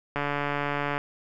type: click train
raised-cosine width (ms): 0.5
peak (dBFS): -13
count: 119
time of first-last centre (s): 0.16-0.979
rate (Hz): 144
effects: none